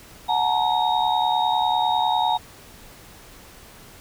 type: tone cluster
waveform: sine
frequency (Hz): 732 / 864 / 934 / 3735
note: F#5 / A5 / A#5 / A#7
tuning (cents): -19 / -32 / +3 / +3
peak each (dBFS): -24 / -22 / -23 / -28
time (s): 0.28-2.38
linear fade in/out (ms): 20
effects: pink hiss -46 dBFS RMS until 4 s